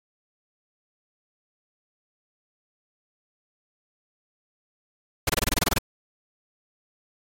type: noise bursts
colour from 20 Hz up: pink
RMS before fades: -22 dBFS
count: 11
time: 5.27-5.785 s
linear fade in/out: 5 ms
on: 25 ms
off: 24 ms
effects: AAC 64 kbps